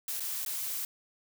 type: noise with dropouts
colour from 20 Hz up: blue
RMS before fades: -35 dBFS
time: 0.08-0.85 s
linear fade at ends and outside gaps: 2 ms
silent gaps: 0.198-0.204 / 0.45-0.461 s
effects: none